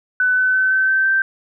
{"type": "tone with pitch steps", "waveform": "sine", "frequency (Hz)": [1500, 1512.2, 1524.5, 1536.8, 1549.3, 1561.9], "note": ["F#6", "F#6", "G6", "G6", "G6", "G6"], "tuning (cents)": [23, 37, -49, -35, -21, -7], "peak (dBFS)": -13, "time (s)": [0.2, 1.22], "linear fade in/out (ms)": 2, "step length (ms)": 170, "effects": []}